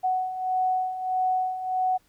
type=beating tone pair; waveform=sine; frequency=742 / 743.6 Hz; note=F#5 / F#5; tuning=+5 / +8 cents; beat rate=1.6 Hz; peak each=-30 / -24 dBFS; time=0.03-1.98 s; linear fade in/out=20 ms; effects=pink hiss -64 dBFS RMS until 2.08 s